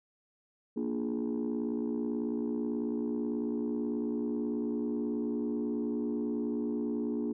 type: chord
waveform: sine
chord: Bb dominant seventh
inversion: none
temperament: just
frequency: 233.1 / 291.4 / 349.6 / 419.5 Hz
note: Bb3 / D4 / F4 / Ab4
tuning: 0 / -13 / +2 / +17 cents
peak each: -32 / -34 / -38 / -37 dBFS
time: 0.76-7.33 s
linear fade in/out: 10 ms
effects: tanh soft clip ceiling -25 dBFS